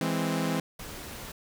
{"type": "chord", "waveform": "sawtooth", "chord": "E augmented", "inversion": "none", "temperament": "equal", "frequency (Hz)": [164.81, 207.7, 261.6], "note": ["E3", "G#3", "B#3"], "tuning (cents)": [0, 0, 0], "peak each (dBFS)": [-26, -29, -27], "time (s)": [0.01, 0.6], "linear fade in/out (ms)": 2}
{"type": "noise", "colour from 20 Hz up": "pink", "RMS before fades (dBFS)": -41, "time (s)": [0.79, 1.32], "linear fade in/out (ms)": 5}
{"effects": []}